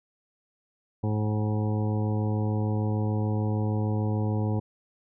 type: harmonic tone with a mistuned harmonic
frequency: 106.7 Hz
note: G#2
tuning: 47 cents sharp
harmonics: 1 / 2 / 3 / 4 / 5 / 7 / 8 / 9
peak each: -25 / -31 / -35 / -37 / -39 / -42 / -43 / -44 dBFS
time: 1.03-4.6 s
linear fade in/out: 10 ms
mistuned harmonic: 8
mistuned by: -39 cents
effects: none